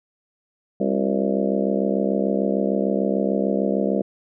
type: harmonic tone with a mistuned harmonic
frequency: 66.7 Hz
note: C2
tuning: 34 cents sharp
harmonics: 3 / 4 / 5 / 6 / 7 / 8 / 9 / 10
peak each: -23 / -27 / -29 / -29 / -27 / -27 / -28 / -33 dBFS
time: 0.8-4.02 s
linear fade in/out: 5 ms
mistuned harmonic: 6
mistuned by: -93 cents
effects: none